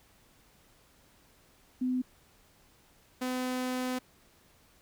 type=tone pair in turn; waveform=sine / sawtooth; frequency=253.7 / 253.7 Hz; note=B3 / B3; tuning=+47 / +47 cents; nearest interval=unison; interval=0 cents; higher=neither; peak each=-27 dBFS; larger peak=neither; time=1.81-2.02 / 3.21-3.99 s; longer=second; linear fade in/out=10 ms; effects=pink hiss -63 dBFS RMS until 4.81 s